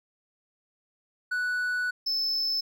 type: tone pair in turn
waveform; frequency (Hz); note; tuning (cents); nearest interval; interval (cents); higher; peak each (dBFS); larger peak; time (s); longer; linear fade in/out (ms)
triangle; 1480 / 5257; F#6 / E8; 0 / -6; octave + minor seventh; 2194; second; -24; neither; 1.31-1.91 / 2.06-2.61; first; 10
effects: none

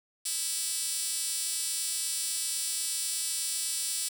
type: tone with high-pass filter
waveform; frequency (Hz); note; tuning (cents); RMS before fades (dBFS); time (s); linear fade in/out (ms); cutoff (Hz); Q
5% pulse; 328.1; E4; -8; -32; 0.25-4.09; 10; 6700; 3.5
effects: 8-bit

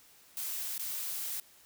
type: noise with dropouts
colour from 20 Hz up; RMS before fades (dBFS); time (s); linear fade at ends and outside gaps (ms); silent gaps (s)
blue; -37; 0.37-1.4; 2; 0.78-0.794
effects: white hiss -60 dBFS RMS until 1.65 s

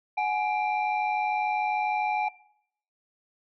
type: tone cluster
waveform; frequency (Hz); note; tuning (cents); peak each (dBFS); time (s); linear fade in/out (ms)
sine; 739 / 839 / 2364; F#5 / G#5 / D7; -2 / +17 / +11; -28 / -25 / -30; 0.17-2.29; 10
effects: noise-tail reverb RT60 0.7 s tail -21 dB re dry + tanh soft clip ceiling -19 dBFS

